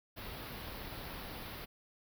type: band-stop noise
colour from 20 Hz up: pink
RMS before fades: -45 dBFS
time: 0.16-1.66 s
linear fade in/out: 20 ms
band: 5000 to 11000 Hz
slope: 48 dB/octave
effects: none